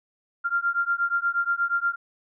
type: beating tone pair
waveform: sine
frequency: 1387 / 1395.4 Hz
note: F6 / F6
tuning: -12 / -2 cents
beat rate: 8.4 Hz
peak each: -25 dBFS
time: 0.44-1.96 s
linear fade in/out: 20 ms
effects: none